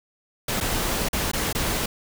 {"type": "noise with dropouts", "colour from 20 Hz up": "pink", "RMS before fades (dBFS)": -25, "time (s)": [0.48, 1.86], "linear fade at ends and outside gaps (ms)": 5, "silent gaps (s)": [[0.604, 0.609], [1.087, 1.13], [1.316, 1.333], [1.528, 1.549]], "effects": []}